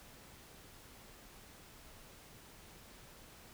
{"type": "silence", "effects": ["pink hiss -57 dBFS RMS until 3.53 s"]}